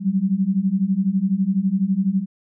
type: beating tone pair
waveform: sine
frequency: 185 / 197 Hz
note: F#3 / G3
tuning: 0 / +9 cents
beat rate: 12 Hz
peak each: -21 / -19 dBFS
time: 0-2.26 s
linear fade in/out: 50 ms
effects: none